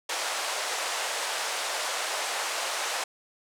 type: band-pass noise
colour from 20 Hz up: pink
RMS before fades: -31 dBFS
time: 0.09-3.04 s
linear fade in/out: 5 ms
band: 560 to 9600 Hz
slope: 24 dB/octave
effects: none